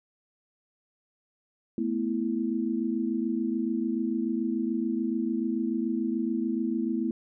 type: chord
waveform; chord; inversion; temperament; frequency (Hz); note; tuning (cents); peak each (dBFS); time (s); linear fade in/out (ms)
sine; A suspended second; none; equal; 220 / 246.9 / 329.6; A3 / B3 / E4; 0 / 0 / 0; -30; 1.78-7.11; 2
effects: none